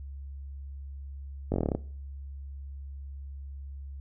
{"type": "slowing click train", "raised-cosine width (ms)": 2, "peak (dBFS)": -14, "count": 10, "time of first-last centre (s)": [1.52, 1.75], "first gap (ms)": 20, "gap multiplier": 1.06, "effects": ["noise-tail reverb RT60 0.5 s tail -21 dB re dry", "added 69 Hz sine -38 dBFS peak until 4 s"]}